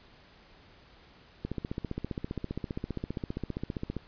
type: click train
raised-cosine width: 3 ms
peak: -20 dBFS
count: 39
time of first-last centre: 1.45-3.967 s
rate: 15.1 Hz
effects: pink hiss -57 dBFS RMS until 4.07 s + resampled to 11025 Hz